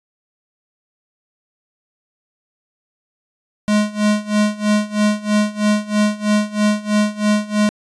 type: tone with tremolo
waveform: square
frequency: 209.9 Hz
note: G#3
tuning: 19 cents sharp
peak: -12 dBFS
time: 3.68-7.69 s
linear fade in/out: 0 ms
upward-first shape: sine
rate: 3.1 Hz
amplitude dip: 90%
effects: resampled to 22050 Hz